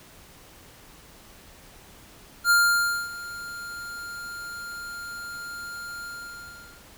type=tone with ADSR envelope; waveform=square; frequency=1400 Hz; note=F6; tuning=4 cents sharp; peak=-16 dBFS; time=2.44-6.86 s; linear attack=65 ms; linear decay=580 ms; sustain=-19 dB; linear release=820 ms; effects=pink hiss -50 dBFS RMS until 6.97 s